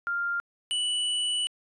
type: tone pair in turn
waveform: sine / square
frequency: 1396.9 / 2960 Hz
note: F6 / F#7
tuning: 0 / 0 cents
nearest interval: octave + minor second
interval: 1300 cents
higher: second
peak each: -26 dBFS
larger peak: neither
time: 0.07-0.4 / 0.71-1.47 s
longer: second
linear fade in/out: 0 ms
effects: resampled to 24000 Hz